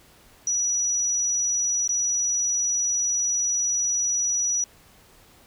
sine tone with dropouts, 5860 Hz, F#8, 18 cents flat, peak -21 dBFS, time 0.47-4.64 s, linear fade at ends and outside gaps 2 ms, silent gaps 1.877-1.891 s, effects pink hiss -54 dBFS RMS until 5.46 s

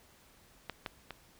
clicks, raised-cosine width 0.3 ms, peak -21 / -20 / -25 dBFS, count 3, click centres 0.697 / 0.862 / 1.107 s, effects pink hiss -62 dBFS RMS until 1.39 s

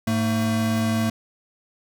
square tone pair together, 105.8 / 224.3 Hz, G#2 / A3, +33 / +34 cents, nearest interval octave + minor second, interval 1301 cents, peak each -26 / -22 dBFS, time 0.07-1.1 s, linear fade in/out 5 ms, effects none

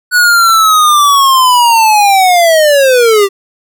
square linear sweep, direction down, 1480 to 384.8 Hz, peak -5 dBFS, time 0.11-3.29 s, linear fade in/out 50 ms, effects none

